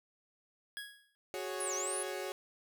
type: tone with exponential decay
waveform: 25% pulse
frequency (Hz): 1661.2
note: G#6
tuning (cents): 0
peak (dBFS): -34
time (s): 0.77-1.15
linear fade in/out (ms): 0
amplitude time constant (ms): 82
type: chord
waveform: sawtooth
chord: F# suspended second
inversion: none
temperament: equal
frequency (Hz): 370 / 415.3 / 554.4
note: F#4 / G#4 / C#5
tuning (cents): 0 / 0 / 0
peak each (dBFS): -37 / -39 / -38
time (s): 1.34-2.32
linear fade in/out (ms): 0
type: linear two-way sweep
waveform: sine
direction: down then up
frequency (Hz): 11000 to 5700 to 10780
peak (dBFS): -36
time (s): 1.6-2.03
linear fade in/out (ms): 5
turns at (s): 1.74
effects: none